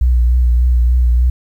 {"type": "tone with vibrato", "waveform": "sine", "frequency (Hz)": 60.8, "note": "B1", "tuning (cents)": -26, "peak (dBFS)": -7, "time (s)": [0.01, 1.3], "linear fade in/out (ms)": 5, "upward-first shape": "triangle", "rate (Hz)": 3.4, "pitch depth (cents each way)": 49, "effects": ["tanh soft clip ceiling -5 dBFS", "8-bit"]}